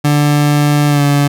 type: tone with pitch glide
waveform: 30% pulse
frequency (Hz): 146.8 to 143.28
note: D3 to D3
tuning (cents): 0 to -42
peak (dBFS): -6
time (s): 0.04-1.28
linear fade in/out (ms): 10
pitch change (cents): -42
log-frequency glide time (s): 0.88-1.02
effects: none